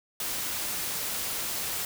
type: noise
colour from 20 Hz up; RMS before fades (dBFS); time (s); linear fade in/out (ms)
white; -32; 0.2-1.85; 2
effects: none